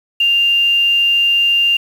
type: tone with quantisation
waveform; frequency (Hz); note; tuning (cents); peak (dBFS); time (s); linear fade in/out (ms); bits
sine; 2794; F7; 0; -10; 0.2-1.77; 5; 6
effects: none